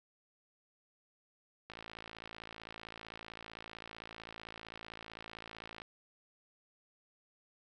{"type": "click train", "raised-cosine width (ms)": 0.3, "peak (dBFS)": -30, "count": 230, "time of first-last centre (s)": [1.7, 5.819], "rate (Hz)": 55.6, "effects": []}